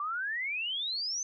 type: exponential sweep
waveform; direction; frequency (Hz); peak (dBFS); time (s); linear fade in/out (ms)
sine; up; 1145 to 6272; -31; 0-1.23; 2
effects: none